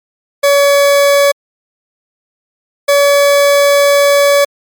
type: tone pair in turn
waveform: 40% pulse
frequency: 566 / 568.2 Hz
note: C#5 / C#5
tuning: +36 / +43 cents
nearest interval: unison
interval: 7 cents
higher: second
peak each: -5 dBFS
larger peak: neither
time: 0.43-1.32 / 2.88-4.45 s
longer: second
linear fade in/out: 10 ms
effects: MP3 96 kbps